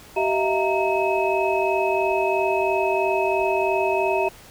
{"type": "tone cluster", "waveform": "sine", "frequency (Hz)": [384.4, 636, 679, 926, 2566], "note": ["G4", "D#5", "F5", "A#5", "E7"], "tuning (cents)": [-34, 38, -49, -12, -47], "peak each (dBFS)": [-23, -25, -26, -25, -28], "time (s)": [0.16, 4.29], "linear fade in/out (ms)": 10, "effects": ["pink hiss -46 dBFS RMS until 4.5 s"]}